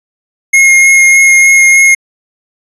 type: tone with vibrato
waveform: square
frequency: 2149 Hz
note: C7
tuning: 46 cents sharp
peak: -3 dBFS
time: 0.53-1.95 s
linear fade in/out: 10 ms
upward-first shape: sine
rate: 3.3 Hz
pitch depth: 10 cents each way
effects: resampled to 24000 Hz